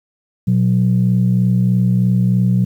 sine tone pair together, 120.7 / 183.88 Hz, B2 / F#3, -39 / -10 cents, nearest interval perfect fifth, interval 729 cents, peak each -13 dBFS, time 0.47-2.65 s, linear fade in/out 10 ms, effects tanh soft clip ceiling -5 dBFS + 8-bit

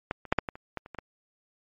clicks, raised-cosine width 0.5 ms, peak -14 / -27 / -7 / -7 / -17 / -28 / -18 / -30 / -25 / -20 dBFS, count 10, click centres 0.111 / 0.253 / 0.325 / 0.387 / 0.488 / 0.555 / 0.773 / 0.861 / 0.947 / 0.987 s, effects MP3 48 kbps

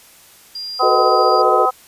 sine tone, 4800 Hz, D8, 37 cents sharp, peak -25 dBFS, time 0.55-1.42 s, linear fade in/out 5 ms
harmonic tone, 254.4 Hz, C4, 48 cents flat, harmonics 2 / 3 / 4 / 5, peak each -22 / -17 / -21 / -16 dBFS, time 0.79-1.71 s, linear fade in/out 20 ms
sine chord, B dominant seventh, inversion second, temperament equal, 370 / 440 / 493.9 / 622.3 Hz, F#4 / A4 / B4 / D#5, 0 / 0 / 0 / 0 cents, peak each -20 dBFS, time 0.82-1.66 s, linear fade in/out 10 ms
effects white hiss -46 dBFS RMS until 1.87 s + resampled to 32000 Hz

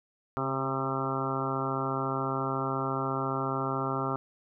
harmonic tone with a mistuned harmonic, 134.2 Hz, C3, 44 cents sharp, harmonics 1 / 2 / 3 / 4 / 5 / 6 / 7 / 8 / 9 / 10, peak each -35 / -36 / -36 / -40 / -39 / -39 / -39 / -40 / -35 / -37 dBFS, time 0.37-4.16 s, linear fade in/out 0 ms, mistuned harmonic 3, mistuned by -22 cents, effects none

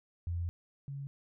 sine tone pair in turn, 86 / 139.38 Hz, F2 / C#3, -26 / +10 cents, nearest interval minor sixth, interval 836 cents, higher second, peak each -32 / -38 dBFS, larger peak first, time 0.27-0.49 / 0.88-1.07 s, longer first, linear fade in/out 0 ms, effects none

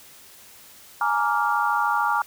sine chord, Bb dominant seventh, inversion third, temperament just, 839.1 / 932.3 / 1165.4 / 1398.5 Hz, Ab5 / Bb5 / D6 / F6, +18 / 0 / -14 / +2 cents, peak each -25 dBFS, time 1.01-2.22 s, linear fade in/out 2 ms, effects white hiss -48 dBFS RMS until 2.26 s

